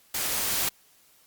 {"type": "noise with level ramp", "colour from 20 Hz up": "white", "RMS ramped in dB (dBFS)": [-29, -26], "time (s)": [0.14, 0.69], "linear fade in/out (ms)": 5, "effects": ["white hiss -60 dBFS RMS until 1.26 s", "Opus 48 kbps"]}